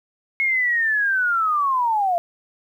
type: linear sweep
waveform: sine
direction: down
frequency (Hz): 2181 to 672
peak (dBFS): -17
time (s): 0.4-2.18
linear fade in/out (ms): 0
effects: 9-bit